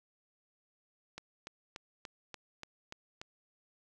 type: click train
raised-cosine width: 0.2 ms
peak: -26 dBFS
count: 8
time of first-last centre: 1.18-3.215 s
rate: 3.44 Hz
effects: none